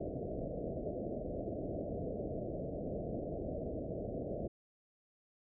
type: low-pass noise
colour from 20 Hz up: white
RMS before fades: -40 dBFS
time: 0-4.48 s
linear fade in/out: 10 ms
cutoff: 670 Hz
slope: 96 dB/octave
effects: none